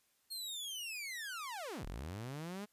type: linear two-way sweep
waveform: sawtooth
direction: down then up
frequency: 4300 to 32.44 to 212.4 Hz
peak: -38 dBFS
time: 0.3-2.66 s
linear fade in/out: 20 ms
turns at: 1.85 s
effects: white hiss -75 dBFS RMS until 2.72 s + resampled to 32000 Hz